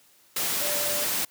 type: tone in noise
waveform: sine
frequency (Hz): 587.3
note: D5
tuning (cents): 0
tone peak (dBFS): -33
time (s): 0.61-1.05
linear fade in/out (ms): 5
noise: white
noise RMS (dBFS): -27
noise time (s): 0.36-1.25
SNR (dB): -9
effects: white hiss -59 dBFS RMS until 1.3 s + high-pass 100 Hz 12 dB/octave